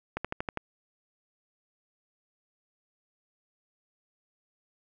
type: slowing click train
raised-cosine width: 0.5 ms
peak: -16 dBFS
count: 6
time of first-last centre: 0.17-0.573 s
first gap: 76 ms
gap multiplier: 1.03
effects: none